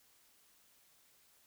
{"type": "silence", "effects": ["white hiss -68 dBFS RMS until 1.46 s"]}